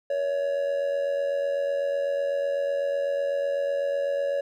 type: tone with amplitude modulation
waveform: triangle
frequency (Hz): 562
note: C#5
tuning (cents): +24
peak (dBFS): -19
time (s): 0.1-4.41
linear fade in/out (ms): 5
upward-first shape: sine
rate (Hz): 88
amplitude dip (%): 60
effects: none